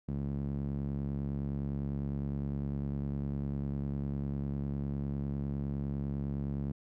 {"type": "tone with band-pass filter", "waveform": "sawtooth", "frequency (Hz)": 69.9, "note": "C#2", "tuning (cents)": 15, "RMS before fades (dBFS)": -35, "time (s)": [0.08, 6.72], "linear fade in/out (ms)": 5, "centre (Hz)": 180, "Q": 1.8, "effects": []}